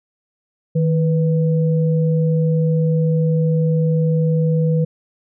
sine tone pair together, 158.01 / 493.6 Hz, D#3 / B4, +27 / -1 cents, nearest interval octave + minor sixth, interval 1972 cents, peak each -14 / -22 dBFS, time 0.75-4.85 s, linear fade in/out 10 ms, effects none

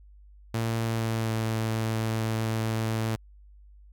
sawtooth tone with pitch glide, 114 to 111.53 Hz, A#2 to A2, -38 to +24 cents, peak -22 dBFS, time 0.54-3.16 s, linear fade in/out 5 ms, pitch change -38 cents, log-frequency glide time 0.83-1.38 s, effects added 50 Hz sine -49 dBFS peak until 3.92 s

